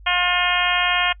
harmonic tone, 356.4 Hz, F4, 35 cents sharp, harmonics 2 / 3 / 4 / 5 / 6 / 7 / 8 / 9, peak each -25 / -25 / -25 / -25 / -25 / -25 / -25 / -25 dBFS, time 0.06-1.13 s, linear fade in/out 10 ms, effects noise-tail reverb RT60 0.1 s tail -26 dB re dry + added 50 Hz sine -40 dBFS peak until 1.2 s

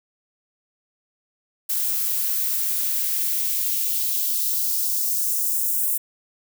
violet noise with high-pass filter sweep, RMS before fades -23 dBFS, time 1.69-5.98 s, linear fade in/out 10 ms, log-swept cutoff 730 to 9300 Hz, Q 1.3, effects none

